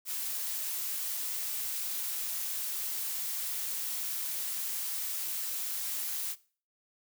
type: noise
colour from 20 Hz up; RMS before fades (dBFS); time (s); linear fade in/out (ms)
blue; -35; 0.05-6.36; 50
effects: noise-tail reverb RT60 0.4 s tail -19 dB re dry